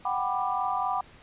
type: chord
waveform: sine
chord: G major seventh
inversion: third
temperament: equal with one note detuned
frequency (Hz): 740 / 784 / 987.8 / 1186.9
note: F#5 / G5 / B5 / D6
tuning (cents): 0 / 0 / 0 / +18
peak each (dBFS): -31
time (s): 0.05-1.01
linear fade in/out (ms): 5
effects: pink hiss -53 dBFS RMS until 1.22 s + resampled to 8000 Hz